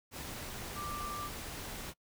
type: tone in noise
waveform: sine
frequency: 1179 Hz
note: D6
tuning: 6 cents sharp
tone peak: -39 dBFS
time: 0.74-1.3 s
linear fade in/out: 50 ms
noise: pink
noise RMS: -43 dBFS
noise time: 0.11-1.94 s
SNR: +1 dB
effects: noise-tail reverb RT60 0.1 s tail -24 dB re dry